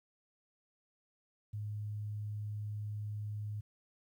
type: tone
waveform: sine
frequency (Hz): 105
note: G#2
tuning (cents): +19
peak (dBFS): -37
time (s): 1.53-3.61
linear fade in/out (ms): 10
effects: 12-bit